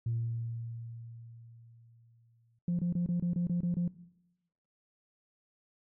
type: tone with exponential decay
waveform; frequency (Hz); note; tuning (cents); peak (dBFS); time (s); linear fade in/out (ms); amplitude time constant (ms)
sine; 115.9; A#2; -10; -28; 0.06-2.59; 5; 550
type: tone bursts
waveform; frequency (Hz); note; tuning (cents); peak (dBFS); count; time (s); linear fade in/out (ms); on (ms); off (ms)
sine; 174.61; F3; 0; -26; 9; 2.68-3.878; 2; 110; 26
effects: noise-tail reverb RT60 0.9 s tail -19 dB re dry + tanh soft clip ceiling -25 dBFS